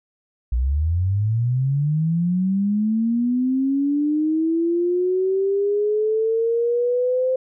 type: linear sweep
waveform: sine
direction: up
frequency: 57 to 520 Hz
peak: -17 dBFS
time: 0.52-7.36 s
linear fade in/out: 5 ms
effects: none